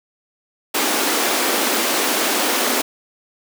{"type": "high-pass noise", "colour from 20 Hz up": "pink", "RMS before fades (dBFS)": -19, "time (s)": [0.74, 2.82], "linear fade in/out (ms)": 10, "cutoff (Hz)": 240, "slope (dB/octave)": 48, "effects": []}